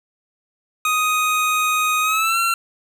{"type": "tone with pitch glide", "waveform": "25% pulse", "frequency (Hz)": [1248, 1361], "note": ["D#6", "F6"], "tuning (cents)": [5, -45], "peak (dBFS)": -13, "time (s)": [0.85, 2.54], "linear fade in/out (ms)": 2, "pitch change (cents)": 150, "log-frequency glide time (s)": [2.02, 2.38], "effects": ["8-bit"]}